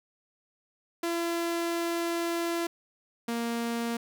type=tone pair in turn; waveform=sawtooth; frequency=338.8 / 233.5 Hz; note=E4 / A#3; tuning=+48 / +3 cents; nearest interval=tritone; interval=645 cents; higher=first; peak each=-24 / -25 dBFS; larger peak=first; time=1.03-2.67 / 3.28-3.97 s; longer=first; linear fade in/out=5 ms; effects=none